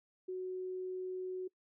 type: tone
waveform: sine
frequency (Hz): 370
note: F#4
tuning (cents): 0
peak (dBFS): -37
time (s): 0.28-1.48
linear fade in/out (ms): 10
effects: noise-tail reverb RT60 0.1 s tail -23 dB re dry